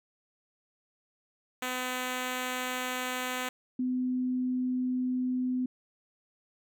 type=tone pair in turn; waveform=5% pulse / sine; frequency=253.1 / 253.1 Hz; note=B3 / B3; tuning=+43 / +43 cents; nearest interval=unison; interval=0 cents; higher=neither; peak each=-20 / -27 dBFS; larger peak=first; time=1.62-3.49 / 3.79-5.66 s; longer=neither; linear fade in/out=5 ms; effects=none